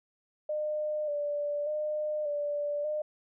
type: tone with vibrato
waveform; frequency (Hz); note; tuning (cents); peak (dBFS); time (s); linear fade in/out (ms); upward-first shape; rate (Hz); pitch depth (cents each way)
sine; 595; D5; +22; -29; 0.49-3.02; 5; square; 0.85; 32
effects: none